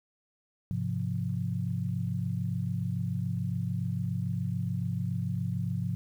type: chord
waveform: sine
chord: F minor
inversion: first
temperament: equal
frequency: 103.83 / 130.81 / 174.61 Hz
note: Ab2 / C3 / F3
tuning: 0 / 0 / 0 cents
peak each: -33 dBFS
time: 0.71-5.95 s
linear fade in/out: 0 ms
effects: 10-bit